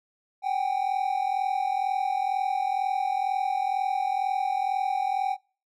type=tone pair together; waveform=triangle; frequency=760 / 802.1 Hz; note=F#5 / G5; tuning=+46 / +40 cents; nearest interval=minor second; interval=94 cents; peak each=-25 / -26 dBFS; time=0.42-5.37 s; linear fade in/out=50 ms; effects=noise-tail reverb RT60 0.4 s tail -25 dB re dry